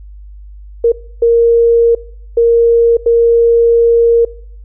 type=tone bursts at uneven times; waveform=sine; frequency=466.2 Hz; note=A#4; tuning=in tune; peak=-5 dBFS; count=4; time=0.84-0.92 / 1.22-1.95 / 2.37-2.97 / 3.06-4.25 s; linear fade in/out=5 ms; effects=noise-tail reverb RT60 0.6 s tail -21 dB re dry + added 50 Hz sine -30 dBFS peak until 4.64 s